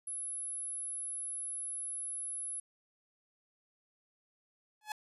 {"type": "tone", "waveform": "sine", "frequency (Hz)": 10960, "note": "F9", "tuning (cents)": -34, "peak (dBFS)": -37, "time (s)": [0.07, 2.6], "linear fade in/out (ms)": 5}
{"type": "tone with exponential growth", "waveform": "sawtooth", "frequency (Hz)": 852, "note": "G#5", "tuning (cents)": 44, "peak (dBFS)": -29, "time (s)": [4.81, 4.92], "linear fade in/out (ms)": 2, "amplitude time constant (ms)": 22}
{"effects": ["resampled to 32000 Hz"]}